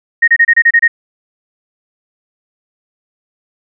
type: tone bursts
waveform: sine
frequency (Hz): 1862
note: A#6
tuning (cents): -2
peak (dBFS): -4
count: 8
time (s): 0.22-0.88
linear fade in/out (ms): 10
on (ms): 58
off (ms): 28
effects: none